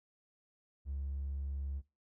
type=tone; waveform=triangle; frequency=69.3 Hz; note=C#2; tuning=in tune; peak=-33 dBFS; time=0.85-1.82 s; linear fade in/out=50 ms; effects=noise-tail reverb RT60 0.3 s tail -22 dB re dry + tanh soft clip ceiling -32 dBFS